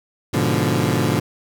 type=chord; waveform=20% pulse; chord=G# diminished seventh; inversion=none; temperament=equal; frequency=103.83 / 123.47 / 146.83 / 174.61 Hz; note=G#2 / B2 / D3 / F3; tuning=0 / 0 / 0 / 0 cents; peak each=-18 / -17 / -17 / -19 dBFS; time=0.33-1.2 s; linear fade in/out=10 ms; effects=none